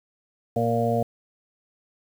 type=harmonic tone; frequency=116.54 Hz; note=A#2; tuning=in tune; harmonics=1 / 2 / 4 / 5 / 6; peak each=-27 / -27 / -26 / -28 / -26 dBFS; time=0.56-1.03 s; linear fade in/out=5 ms; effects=8-bit